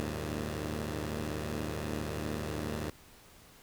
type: tone cluster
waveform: 10% pulse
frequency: 76 / 100.3 / 112.7 Hz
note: D#2 / G2 / A2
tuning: -40 / +40 / +42 cents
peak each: -28 / -33 / -33 dBFS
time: 0-2.9 s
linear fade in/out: 0 ms
effects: pink hiss -57 dBFS RMS until 3.62 s